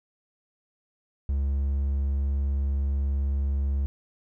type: tone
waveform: triangle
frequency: 69.3 Hz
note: C#2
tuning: in tune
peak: -21 dBFS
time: 1.29-3.86 s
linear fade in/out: 0 ms
effects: none